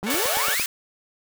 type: exponential sweep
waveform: 35% pulse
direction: up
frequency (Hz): 186.1 to 2712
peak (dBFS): -24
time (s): 0.03-0.63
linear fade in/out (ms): 10
type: click train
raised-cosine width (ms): 1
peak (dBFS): -19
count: 6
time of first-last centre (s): 0.03-0.598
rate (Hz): 8.81
type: chord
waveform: 10% pulse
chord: D major seventh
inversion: second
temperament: equal with one note detuned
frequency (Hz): 444.1 / 554.4 / 587.3 / 740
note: A4 / C#5 / D5 / F#5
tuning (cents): +16 / 0 / 0 / 0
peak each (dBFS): -25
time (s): 0.06-0.55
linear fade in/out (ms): 10
type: high-pass noise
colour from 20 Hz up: white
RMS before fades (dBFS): -26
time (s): 0.1-0.66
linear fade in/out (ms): 2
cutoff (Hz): 1100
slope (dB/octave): 48
effects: none